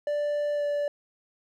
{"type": "tone with pitch glide", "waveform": "triangle", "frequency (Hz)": [587, 581.3], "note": ["D5", "D5"], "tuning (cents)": [-1, -18], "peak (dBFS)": -23, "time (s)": [0.07, 0.88], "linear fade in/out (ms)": 2, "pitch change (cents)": -17, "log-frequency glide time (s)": [0.54, 0.64], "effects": []}